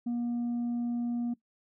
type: tone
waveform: sine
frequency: 238.8 Hz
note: A#3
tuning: 42 cents sharp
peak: -26 dBFS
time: 0.06-1.34 s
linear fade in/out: 10 ms
effects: noise-tail reverb RT60 0.1 s tail -19 dB re dry + tanh soft clip ceiling -28 dBFS